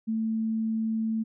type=tone; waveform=sine; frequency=222.1 Hz; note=A3; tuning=16 cents sharp; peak=-25 dBFS; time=0.07-1.24 s; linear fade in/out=20 ms; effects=none